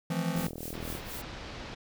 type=chord; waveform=square; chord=F major seventh; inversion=third; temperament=just; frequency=163.7 / 174.61 / 218.3 / 261.9 Hz; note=E3 / F3 / A3 / C4; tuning=-12 / 0 / -13 / +2 cents; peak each=-34 / -33 / -39 / -39 dBFS; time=0.1-0.47 s; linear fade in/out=5 ms
type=noise with tremolo; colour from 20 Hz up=blue; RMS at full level=-41 dBFS; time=0.36-1.22 s; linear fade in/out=5 ms; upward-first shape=sine; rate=4.1 Hz; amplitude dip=90%
type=click train; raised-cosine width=2 ms; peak=-26 dBFS; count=25; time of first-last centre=0.36-0.951 s; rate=40.6 Hz
type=low-pass noise; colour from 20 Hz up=pink; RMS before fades=-42 dBFS; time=0.73-1.75 s; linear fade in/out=10 ms; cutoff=5100 Hz; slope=24 dB/octave
effects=none